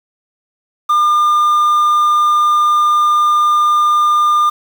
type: tone with quantisation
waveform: triangle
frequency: 1204 Hz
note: D6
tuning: 43 cents sharp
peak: -7 dBFS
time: 0.89-4.5 s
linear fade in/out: 10 ms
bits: 6
effects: none